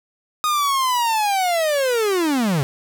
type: linear sweep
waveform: 45% pulse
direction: down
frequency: 1244.5 to 128.2 Hz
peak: -17 dBFS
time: 0.44-2.63 s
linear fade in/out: 0 ms
effects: none